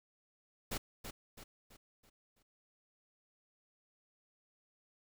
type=noise with echo; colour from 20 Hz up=pink; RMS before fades=-38 dBFS; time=0.71-0.78 s; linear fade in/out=10 ms; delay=330 ms; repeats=5; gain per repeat=-7 dB; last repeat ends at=2.43 s; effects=none